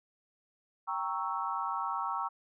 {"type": "chord", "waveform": "sine", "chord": "G diminished seventh", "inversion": "none", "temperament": "equal", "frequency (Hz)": [784, 932.3, 1108.7, 1318.5], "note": ["G5", "Bb5", "Db6", "Fb6"], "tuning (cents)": [0, 0, 0, 0], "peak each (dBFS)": [-39, -36, -36, -37], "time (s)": [0.87, 2.29], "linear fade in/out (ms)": 20, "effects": []}